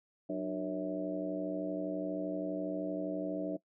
harmonic tone with a mistuned harmonic, 92.5 Hz, F#2, in tune, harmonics 2 / 3 / 4 / 5 / 6 / 7, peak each -42 / -36 / -46 / -46 / -41 / -40 dBFS, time 0.29-3.57 s, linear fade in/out 10 ms, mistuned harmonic 3, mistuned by +130 cents, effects noise-tail reverb RT60 0.1 s tail -20 dB re dry

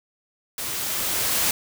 white noise with level ramp, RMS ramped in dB -30 to -21 dBFS, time 0.58-1.51 s, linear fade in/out 2 ms, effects none

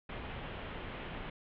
pink low-pass noise, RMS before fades -43 dBFS, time 0.09-1.3 s, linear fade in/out 5 ms, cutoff 3300 Hz, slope 48 dB/octave, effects none

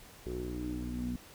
sawtooth tone with low-pass filter sweep, 61.1 Hz, B1, 18 cents flat, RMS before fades -37 dBFS, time 0.26-1.16 s, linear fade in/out 0 ms, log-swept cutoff 390 to 230 Hz, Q 9.1, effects pink hiss -54 dBFS RMS until 1.34 s

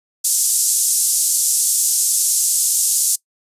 pink band-pass noise, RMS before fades -17 dBFS, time 0.24-3.16 s, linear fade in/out 10 ms, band 6700 to 11000 Hz, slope 24 dB/octave, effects noise-tail reverb RT60 0.1 s tail -22 dB re dry + resampled to 32000 Hz

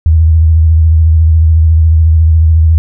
sine tone with vibrato, 80.2 Hz, E2, 47 cents flat, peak -3 dBFS, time 0.06-2.78 s, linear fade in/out 0 ms, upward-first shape triangle, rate 14 Hz, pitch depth 66 cents each way, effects none

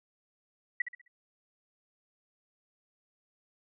sine tone with echo, 1947 Hz, B6, 25 cents flat, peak -25 dBFS, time 0.8-0.82 s, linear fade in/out 5 ms, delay 65 ms, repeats 4, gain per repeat -9 dB, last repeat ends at 1.08 s, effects none

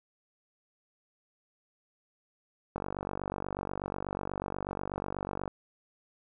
click train, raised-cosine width 1 ms, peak -20 dBFS, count 132, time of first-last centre 2.76-5.478 s, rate 48.2 Hz, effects none

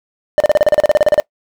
triangle tone bursts, 601 Hz, D5, 40 cents sharp, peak -4 dBFS, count 15, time 0.38-1.2 s, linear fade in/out 0 ms, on 22 ms, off 35 ms, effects noise-tail reverb RT60 0.1 s tail -22 dB re dry

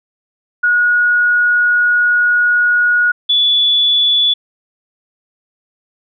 sine tone pair in turn, 1451 / 3441 Hz, F#6 / A7, -34 / -39 cents, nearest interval octave + minor third, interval 1495 cents, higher second, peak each -9 dBFS, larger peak neither, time 0.63-3.12 / 3.29-4.34 s, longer first, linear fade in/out 10 ms, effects none

